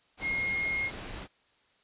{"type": "tone in noise", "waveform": "sine", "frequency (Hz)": 2145, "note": "C7", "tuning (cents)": 42, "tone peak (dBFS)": -28, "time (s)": [0.21, 0.91], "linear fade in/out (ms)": 50, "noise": "pink", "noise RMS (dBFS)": -41, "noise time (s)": [0.17, 1.28], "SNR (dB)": 10, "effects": ["white hiss -67 dBFS RMS until 1.83 s", "resampled to 8000 Hz"]}